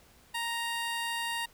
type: tone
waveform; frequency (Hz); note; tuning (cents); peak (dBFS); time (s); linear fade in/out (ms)
15% pulse; 932.3; A#5; 0; -25; 0.34-1.46; 10
effects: pink hiss -60 dBFS RMS until 1.53 s

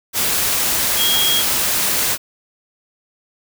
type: tone in noise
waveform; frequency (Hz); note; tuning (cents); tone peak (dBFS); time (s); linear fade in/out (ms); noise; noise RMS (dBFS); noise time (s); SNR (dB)
sine; 3274; G#7; -25; -16; 0.96-1.44; 50; white; -18; 0.13-2.18; -1
effects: none

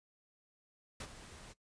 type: noise with ADSR envelope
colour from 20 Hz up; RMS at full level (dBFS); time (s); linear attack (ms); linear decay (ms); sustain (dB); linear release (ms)
pink; -42; 1-1.54; 5; 59; -11; 27
effects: noise-tail reverb RT60 0.1 s tail -18 dB re dry + resampled to 22050 Hz

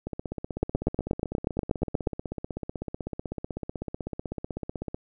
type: two click trains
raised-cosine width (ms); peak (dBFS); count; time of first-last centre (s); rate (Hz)
2; -19 / -10; 79 / 13; 0.07-4.945 / 0.63-2.072; 16 / 8.32
effects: none

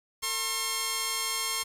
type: tone pair together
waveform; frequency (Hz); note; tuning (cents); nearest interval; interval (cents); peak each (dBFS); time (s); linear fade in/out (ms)
5% pulse; 451.9 / 1074; A4 / C6; +46 / +45; octave + minor third; 1499; -26 / -16; 0.22-1.64; 20
effects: low-pass 12000 Hz 12 dB/octave + 8-bit

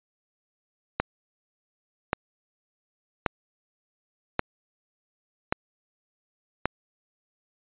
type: click train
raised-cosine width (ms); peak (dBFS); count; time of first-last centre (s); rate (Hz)
0.5; -7; 6; 1-6.656; 0.884
effects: resampled to 8000 Hz

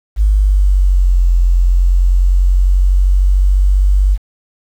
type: exponential two-way sweep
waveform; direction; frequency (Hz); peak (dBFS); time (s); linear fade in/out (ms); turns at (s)
sine; down then up; 52 to 43.65 to 48.58; -7; 0.16-4.18; 50; 1.29
effects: 7-bit

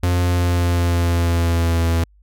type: tone with pitch glide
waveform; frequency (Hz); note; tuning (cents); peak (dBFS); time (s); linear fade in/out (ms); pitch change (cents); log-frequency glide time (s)
45% pulse; 88.5 to 83.53; F2 to E2; +23 to +23; -15; 0.03-2.04; 5; -100; 0.23-1.84
effects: added 50 Hz sine -49 dBFS peak until 2.22 s

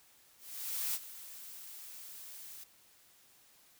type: noise with ADSR envelope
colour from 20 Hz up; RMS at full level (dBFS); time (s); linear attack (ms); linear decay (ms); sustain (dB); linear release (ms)
blue; -34; 0.38-2.64; 560; 45; -15; 6
effects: white hiss -64 dBFS RMS until 3.79 s

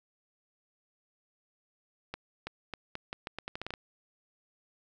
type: accelerating click train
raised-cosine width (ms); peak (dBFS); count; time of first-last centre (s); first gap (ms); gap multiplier
0.3; -21; 13; 2.14-3.738; 330; 0.81
effects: none

